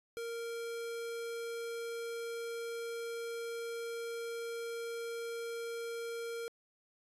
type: tone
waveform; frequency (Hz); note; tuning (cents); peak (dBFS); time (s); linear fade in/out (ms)
square; 464.4; A#4; -7; -39; 0.17-6.48; 0
effects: resampled to 32000 Hz